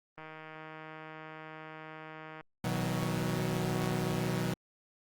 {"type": "click train", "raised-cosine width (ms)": 0.5, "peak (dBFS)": -31, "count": 351, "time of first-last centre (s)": [0.18, 2.409], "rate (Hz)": 157}
{"type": "chord", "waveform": "sawtooth", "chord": "B major", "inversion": "none", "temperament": "equal with one note detuned", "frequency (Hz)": [123.47, 159.11, 185], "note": ["B2", "D#3", "F#3"], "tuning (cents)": [0, 39, 0], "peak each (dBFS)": -31, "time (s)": [2.64, 4.54], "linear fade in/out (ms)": 5}
{"effects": ["Opus 24 kbps"]}